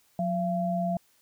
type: tone pair together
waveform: sine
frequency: 180.37 / 681 Hz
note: F#3 / F5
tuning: -44 / -44 cents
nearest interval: octave + major seventh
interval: 2300 cents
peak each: -28 dBFS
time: 0.19-0.97 s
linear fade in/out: 2 ms
effects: white hiss -65 dBFS RMS until 1.21 s